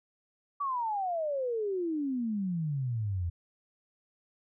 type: exponential sweep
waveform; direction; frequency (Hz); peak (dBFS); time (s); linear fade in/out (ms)
sine; down; 1162 to 82.5; -29; 0.6-3.3; 10
effects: none